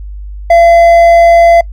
sine tone with hard clipping, 680 Hz, F5, 46 cents flat, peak -3 dBFS, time 0.5-1.61 s, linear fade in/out 5 ms, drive 5 dB, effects noise-tail reverb RT60 0.1 s tail -24 dB re dry + added 50 Hz sine -21 dBFS peak until 1.72 s

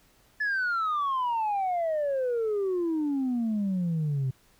sine exponential sweep, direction down, 1738 to 128 Hz, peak -23 dBFS, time 0.4-4.31 s, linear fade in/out 10 ms, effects tanh soft clip ceiling -23 dBFS + pink hiss -62 dBFS RMS until 4.59 s

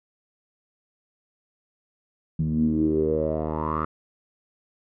10% pulse tone with low-pass filter sweep, 77.78 Hz, D#2, in tune, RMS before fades -24 dBFS, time 2.39-3.85 s, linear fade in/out 5 ms, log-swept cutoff 170 to 1300 Hz, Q 7.1, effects none

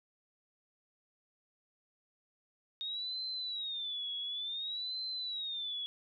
sine tone with vibrato, 3700 Hz, A#7, 14 cents flat, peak -36 dBFS, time 2.81-5.86 s, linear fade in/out 0 ms, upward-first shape sine, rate 0.56 Hz, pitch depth 170 cents each way, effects none

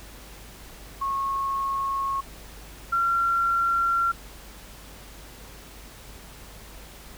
sine tone pair in turn, 1093 / 1370.5 Hz, C#6 / F6, -25 / -33 cents, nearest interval major third, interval 392 cents, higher second, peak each -24 / -20 dBFS, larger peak second, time 1.01-2.21 / 2.92-4.12 s, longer neither, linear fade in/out 10 ms, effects added 50 Hz sine -46 dBFS peak until 7.17 s + pink hiss -46 dBFS RMS until 7.17 s

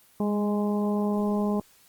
harmonic tone with a mistuned harmonic, 207.7 Hz, G#3, in tune, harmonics 1 / 2 / 3 / 4 / 5, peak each -24 / -30 / -34 / -36 / -38 dBFS, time 0.2-1.6 s, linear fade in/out 2 ms, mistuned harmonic 1, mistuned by -19 cents, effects white hiss -58 dBFS RMS until 1.88 s + Opus 24 kbps

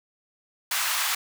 pink high-pass noise, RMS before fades -26 dBFS, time 0.71-1.15 s, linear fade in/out 5 ms, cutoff 990 Hz, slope 24 dB/octave, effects none

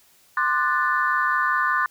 sine chord, D dominant seventh, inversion third, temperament equal with one note detuned, 1046.5 / 1191.7 / 1480 / 1760 Hz, C6 / D6 / F#6 / A6, 0 / +25 / 0 / 0 cents, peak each -24 dBFS, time 0.37-1.86 s, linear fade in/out 2 ms, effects tanh soft clip ceiling -8 dBFS + white hiss -57 dBFS RMS until 1.9 s

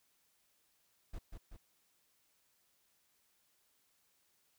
brown noise with echo, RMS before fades -43 dBFS, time 1.13-1.19 s, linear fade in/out 10 ms, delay 190 ms, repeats 2, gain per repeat -4 dB, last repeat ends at 1.57 s, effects white hiss -75 dBFS RMS until 4.58 s

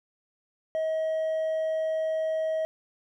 sine tone with hard clipping, 636 Hz, D#5, 38 cents sharp, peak -26 dBFS, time 0.75-2.65 s, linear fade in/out 0 ms, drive 2 dB, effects none

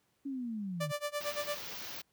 sine linear sweep, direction down, 283.2 to 140.3 Hz, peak -35 dBFS, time 0.25-0.92 s, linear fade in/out 10 ms
sawtooth tone with tremolo, 587.3 Hz, D5, in tune, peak -28 dBFS, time 0.8-1.59 s, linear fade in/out 10 ms, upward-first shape sine, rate 8.8 Hz, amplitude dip 95%
white band-stop noise, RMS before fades -43 dBFS, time 1.2-2.02 s, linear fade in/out 10 ms, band 6200 to 15000 Hz, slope 48 dB/octave
effects pink hiss -75 dBFS RMS until 2.12 s + high-pass 80 Hz 12 dB/octave

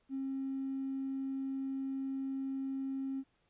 triangle tone with tanh clipping, 268.8 Hz, C4, 47 cents sharp, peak -34 dBFS, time 0.09-3.24 s, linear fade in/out 50 ms, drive 1 dB, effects pink hiss -75 dBFS RMS until 3.49 s + resampled to 8000 Hz

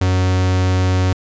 45% pulse tone, 92.5 Hz, F#2, in tune, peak -13 dBFS, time 0.01-1.13 s, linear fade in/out 5 ms, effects resampled to 16000 Hz

